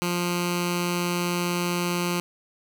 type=tone with notch filter; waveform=10% pulse; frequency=175.5 Hz; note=F3; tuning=9 cents sharp; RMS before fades=-26 dBFS; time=0.02-2.2 s; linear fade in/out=0 ms; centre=640 Hz; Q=0.93; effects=none

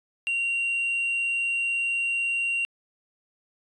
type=tone with tanh clipping; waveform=triangle; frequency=2758 Hz; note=F7; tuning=22 cents flat; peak=-24 dBFS; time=0.27-2.65 s; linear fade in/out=0 ms; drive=6 dB; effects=resampled to 24000 Hz

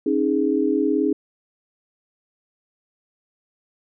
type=chord; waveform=sine; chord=C# suspended second; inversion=none; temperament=equal with one note detuned; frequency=272.4 / 311.1 / 415.3 Hz; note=C#4 / D#4 / G#4; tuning=-30 / 0 / 0 cents; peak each=-22 / -21 / -22 dBFS; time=0.06-1.13 s; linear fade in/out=5 ms; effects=none

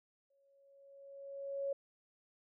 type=tone with exponential growth; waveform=sine; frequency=554.4 Hz; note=C#5; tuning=in tune; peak=-33 dBFS; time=0.3-1.73 s; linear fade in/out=5 ms; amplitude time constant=310 ms; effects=none

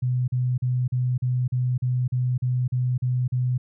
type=tone bursts; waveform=sine; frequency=125.6 Hz; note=B2; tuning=30 cents sharp; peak=-20 dBFS; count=12; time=0.02-3.58 s; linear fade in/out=10 ms; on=260 ms; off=40 ms; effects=none

